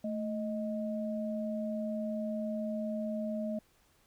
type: tone pair together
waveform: sine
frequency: 220 / 624.4 Hz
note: A3 / D#5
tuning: 0 / +6 cents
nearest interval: octave + tritone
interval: 1806 cents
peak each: -34 / -37 dBFS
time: 0.04-3.59 s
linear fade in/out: 5 ms
effects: pink hiss -68 dBFS RMS until 4.06 s